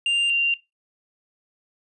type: tone pair in turn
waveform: triangle / sine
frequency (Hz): 2792 / 2776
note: F7 / F7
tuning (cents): -1 / -11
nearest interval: unison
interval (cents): 10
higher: first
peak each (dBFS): -17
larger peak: neither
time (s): 0.06-0.3 / 0.3-0.54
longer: neither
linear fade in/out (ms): 2
effects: noise-tail reverb RT60 0.2 s tail -20 dB re dry + resampled to 24000 Hz